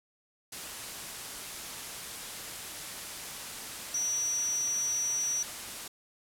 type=tone in noise; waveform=sine; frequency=5850 Hz; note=F#8; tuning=21 cents flat; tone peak=-28 dBFS; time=3.94-5.43 s; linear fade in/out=5 ms; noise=white; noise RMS=-40 dBFS; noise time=0.52-5.88 s; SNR=+9 dB; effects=low-pass 12000 Hz 12 dB/octave